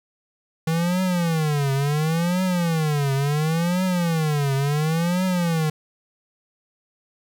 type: tone with vibrato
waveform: square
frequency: 159.2 Hz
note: D#3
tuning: 40 cents sharp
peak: -20 dBFS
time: 0.67-5.7 s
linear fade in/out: 5 ms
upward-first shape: triangle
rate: 0.71 Hz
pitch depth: 290 cents each way
effects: 9-bit